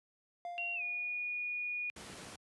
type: tone with exponential decay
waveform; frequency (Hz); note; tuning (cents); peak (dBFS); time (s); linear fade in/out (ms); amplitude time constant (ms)
triangle; 698.5; F5; 0; -36; 0.45-1.42; 1; 210
type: tone with pitch glide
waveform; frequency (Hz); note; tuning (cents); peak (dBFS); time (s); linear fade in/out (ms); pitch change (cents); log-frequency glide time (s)
sine; 2751 to 2451; F7 to D#7; -27 to -27; -35; 0.58-1.9; 0; -200; 0.75-0.82
type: noise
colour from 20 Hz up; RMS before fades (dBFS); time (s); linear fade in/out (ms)
pink; -48; 1.96-2.36; 5
effects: high-pass 100 Hz 12 dB/octave + resampled to 24000 Hz